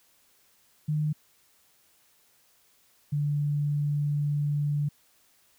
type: tone pair in turn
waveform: sine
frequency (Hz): 151.8 / 146.14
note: D#3 / D3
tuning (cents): -42 / -8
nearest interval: minor second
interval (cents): 66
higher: first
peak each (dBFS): -24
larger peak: neither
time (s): 0.88-1.13 / 3.12-4.89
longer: second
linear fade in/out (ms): 10
effects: white hiss -64 dBFS RMS until 5.58 s